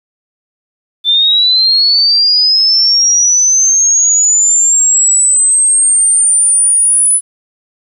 sine linear sweep, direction up, 3520 to 10030 Hz, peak -6 dBFS, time 1.04-7.21 s, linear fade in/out 50 ms, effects 8-bit

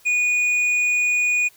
triangle tone with hard clipping, 2460 Hz, D#7, 20 cents flat, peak -18 dBFS, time 0.05-1.49 s, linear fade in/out 20 ms, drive 8 dB, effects white hiss -53 dBFS RMS until 1.56 s

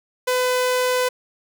sawtooth tone, 503 Hz, B4, 32 cents sharp, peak -14 dBFS, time 0.27-1.09 s, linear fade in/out 10 ms, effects none

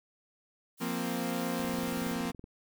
blue noise, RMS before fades -47 dBFS, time 0.77-2.17 s, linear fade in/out 50 ms
sawtooth chord, F suspended fourth, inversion none, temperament equal, 174.61 / 233.1 / 261.6 Hz, F3 / Bb3 / C4, 0 / 0 / 0 cents, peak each -33 / -31 / -32 dBFS, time 0.8-2.32 s, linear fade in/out 20 ms
click train, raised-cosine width 3 ms, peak -33 dBFS, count 19, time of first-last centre 1.6-2.441 s, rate 21.4 Hz
effects none

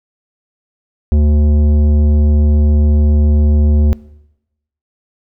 sine tone with tanh clipping, 74.4 Hz, D2, 23 cents sharp, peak -9 dBFS, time 1.12-3.93 s, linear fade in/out 0 ms, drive 12 dB, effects noise-tail reverb RT60 0.9 s tail -21 dB re dry

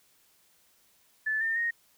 sine tone with pitch steps, 1743 / 1807 / 1863 Hz, A6 / A6 / A#6, -17 / +46 / -2 cents, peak -26 dBFS, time 1.26-1.71 s, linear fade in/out 10 ms, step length 150 ms, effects white hiss -65 dBFS RMS until 1.97 s

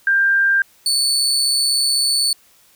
sine / 30% pulse tone pair in turn, 1590 / 4466 Hz, G6 / C#8, +24 / +12 cents, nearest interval octave + tritone, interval 1788 cents, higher second, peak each -12 dBFS, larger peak neither, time 0.07-0.62 / 0.86-2.33 s, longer second, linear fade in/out 2 ms, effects white hiss -53 dBFS RMS until 2.75 s

